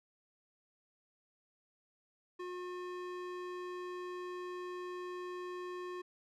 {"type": "tone with band-pass filter", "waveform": "square", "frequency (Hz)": 360, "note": "F#4", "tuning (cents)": -47, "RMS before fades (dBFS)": -43, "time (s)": [2.39, 6.02], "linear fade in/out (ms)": 10, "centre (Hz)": 880, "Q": 0.62, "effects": []}